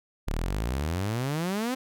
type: exponential sweep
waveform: sawtooth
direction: up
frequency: 34.21 to 266.1 Hz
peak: -23 dBFS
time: 0.27-1.75 s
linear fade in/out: 10 ms
effects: none